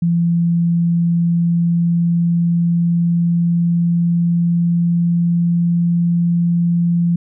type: tone with pitch glide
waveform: sine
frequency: 170 to 171.58 Hz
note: F3 to F3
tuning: -46 to -30 cents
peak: -12 dBFS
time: 0.02-7.16 s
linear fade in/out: 5 ms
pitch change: +16 cents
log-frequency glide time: 0.61-5.88 s
effects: none